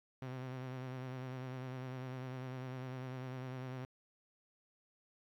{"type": "tone with vibrato", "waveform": "sawtooth", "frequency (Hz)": 128.8, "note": "C3", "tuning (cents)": -27, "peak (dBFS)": -38, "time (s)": [0.22, 3.85], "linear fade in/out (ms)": 2, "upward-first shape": "sine", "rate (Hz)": 10, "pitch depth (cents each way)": 38, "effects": ["low-pass 3000 Hz 12 dB/octave", "12-bit"]}